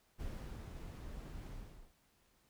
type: noise with ADSR envelope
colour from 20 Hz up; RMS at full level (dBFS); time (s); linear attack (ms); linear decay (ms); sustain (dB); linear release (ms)
brown; -43; 0.18-1.93; 31; 430; -4; 420
effects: pink hiss -73 dBFS RMS until 2.49 s